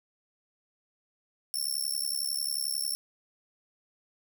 15% pulse tone with amplitude modulation, 5410 Hz, E8, 44 cents sharp, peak -20 dBFS, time 1.54-2.95 s, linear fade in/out 0 ms, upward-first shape sine, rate 71.1 Hz, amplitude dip 90%, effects none

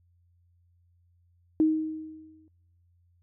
sine tone with exponential decay, 313.9 Hz, D#4, 15 cents sharp, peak -17 dBFS, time 1.6-2.48 s, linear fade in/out 1 ms, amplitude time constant 190 ms, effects noise-tail reverb RT60 1.0 s tail -25 dB re dry + added 87 Hz sine -62 dBFS peak until 3.22 s

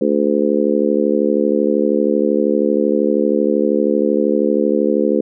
harmonic tone, 72.8 Hz, D2, 15 cents flat, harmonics 3 / 4 / 5 / 6 / 7, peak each -19 / -19 / -19 / -19 / -19 dBFS, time 0.01-5.21 s, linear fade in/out 5 ms, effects none

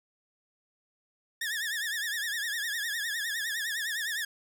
sawtooth tone with vibrato, 1760 Hz, A6, in tune, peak -27 dBFS, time 1.41-4.25 s, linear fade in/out 5 ms, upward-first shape triangle, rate 9.8 Hz, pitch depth 150 cents each way, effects none

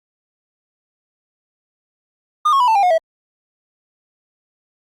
triangle tone with pitch steps, 1214 / 1094.1 / 986.1 / 888.7 / 800.9 / 721.8 / 650.6 Hz, D#6 / C#6 / B5 / A5 / G5 / F#5 / E5, -43 / -23 / -3 / +17 / +37 / -43 / -23 cents, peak -9 dBFS, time 2.45-2.982 s, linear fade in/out 10 ms, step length 76 ms, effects Opus 48 kbps

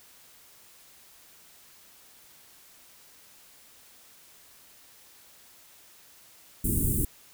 pink band-stop noise, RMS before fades -26 dBFS, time 6.64-7.05 s, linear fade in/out 5 ms, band 370 to 8400 Hz, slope 48 dB/octave, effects white hiss -55 dBFS RMS until 7.33 s

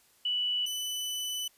sine / sawtooth tone pair in turn, 2960 / 2993 Hz, F#7 / F#7, 0 / +19 cents, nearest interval unison, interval 19 cents, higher second, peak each -27 / -29 dBFS, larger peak first, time 0.25-0.66 / 0.66-1.48 s, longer second, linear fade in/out 5 ms, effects white hiss -64 dBFS RMS until 1.57 s + resampled to 32000 Hz

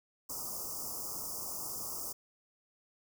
white band-stop noise, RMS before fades -40 dBFS, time 0.29-2.13 s, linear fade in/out 10 ms, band 1300 to 4900 Hz, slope 96 dB/octave, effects none

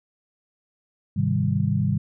sine chord, Ab major seventh, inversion none, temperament equal, 103.83 / 130.81 / 155.56 / 196 Hz, Ab2 / C3 / Eb3 / G3, 0 / 0 / 0 / 0 cents, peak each -25 dBFS, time 1.16-1.98 s, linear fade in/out 10 ms, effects none

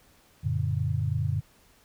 sine chord, Gb augmented, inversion none, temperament just, 92.5 / 115.62 / 144.53 Hz, Gb2 / Bb2 / D3, 0 / -14 / -27 cents, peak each -29 dBFS, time 0.43-1.41 s, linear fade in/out 20 ms, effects pink hiss -60 dBFS RMS until 1.84 s

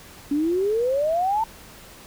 sine exponential sweep, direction up, 280.2 to 911 Hz, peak -19 dBFS, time 0.31-1.44 s, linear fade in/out 5 ms, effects pink hiss -45 dBFS RMS until 2.06 s

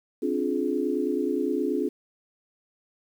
sine chord, D half-diminished seventh, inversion third, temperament just, 264.3 / 293.7 / 352.4 / 422.9 Hz, C4 / D4 / F4 / Ab4, +18 / 0 / +16 / +31 cents, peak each -29 dBFS, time 0.22-1.89 s, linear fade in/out 10 ms, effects 9-bit

